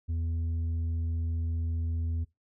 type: tone with tanh clipping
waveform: triangle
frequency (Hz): 82.5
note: E2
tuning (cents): +2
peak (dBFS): -29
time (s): 0.08-2.25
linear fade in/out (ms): 20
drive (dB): 9
effects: noise-tail reverb RT60 0.2 s tail -22 dB re dry